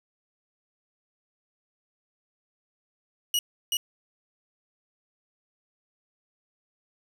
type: tone with echo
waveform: sawtooth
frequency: 2903 Hz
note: F#7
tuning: 34 cents flat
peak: -19 dBFS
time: 3.34-3.39 s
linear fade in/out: 2 ms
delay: 380 ms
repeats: 1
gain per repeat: -2 dB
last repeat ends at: 3.77 s
effects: 9-bit